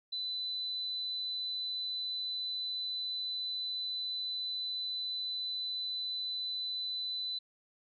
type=tone; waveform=sine; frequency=4003 Hz; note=B7; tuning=23 cents sharp; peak=-34 dBFS; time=0.12-7.39 s; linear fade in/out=10 ms; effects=none